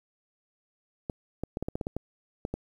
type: clicks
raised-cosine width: 2 ms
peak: -18 dBFS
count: 11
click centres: 1.098 / 1.436 / 1.571 / 1.626 / 1.685 / 1.755 / 1.812 / 1.869 / 1.966 / 2.451 / 2.54 s
effects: 9-bit